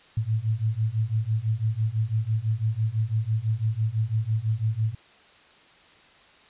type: beating tone pair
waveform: sine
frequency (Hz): 107.2 / 113.2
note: A2 / A2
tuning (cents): -45 / +50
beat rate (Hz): 6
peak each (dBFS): -26 / -25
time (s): 0.17-4.95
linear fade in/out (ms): 5
effects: white hiss -54 dBFS RMS until 6.49 s + resampled to 8000 Hz